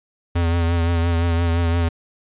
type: tone with vibrato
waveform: square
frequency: 84.6 Hz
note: E2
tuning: 45 cents sharp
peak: -17 dBFS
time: 0.35-1.89 s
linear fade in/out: 10 ms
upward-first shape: triangle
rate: 5.8 Hz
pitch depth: 42 cents each way
effects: resampled to 8000 Hz + 9-bit